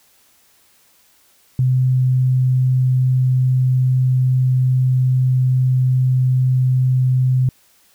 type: tone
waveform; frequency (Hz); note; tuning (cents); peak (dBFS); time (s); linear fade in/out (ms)
sine; 128.4; C3; -32; -12; 1.59-7.49; 2
effects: white hiss -55 dBFS RMS until 7.94 s